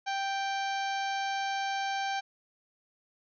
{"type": "harmonic tone with a mistuned harmonic", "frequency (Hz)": 785, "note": "G5", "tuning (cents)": 2, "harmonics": [1, 2, 3, 4, 5, 6, 7, 8], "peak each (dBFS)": [-31, -37, -41, -43, -45, -47, -48, -49], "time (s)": [0.06, 2.21], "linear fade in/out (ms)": 20, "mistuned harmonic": 6, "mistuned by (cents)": -68, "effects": []}